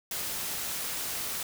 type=noise; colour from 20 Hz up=white; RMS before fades=-34 dBFS; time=0.11-1.43 s; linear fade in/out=2 ms; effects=none